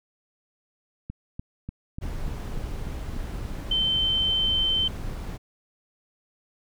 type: click train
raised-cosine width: 5 ms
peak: -21 dBFS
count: 8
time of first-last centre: 1.1-3.165 s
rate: 3.39 Hz
type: noise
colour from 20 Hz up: brown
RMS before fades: -32 dBFS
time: 2.01-5.38 s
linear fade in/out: 20 ms
type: tone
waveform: sine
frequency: 3091 Hz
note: G7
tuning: 25 cents flat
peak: -21 dBFS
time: 3.71-4.88 s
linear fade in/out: 5 ms
effects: none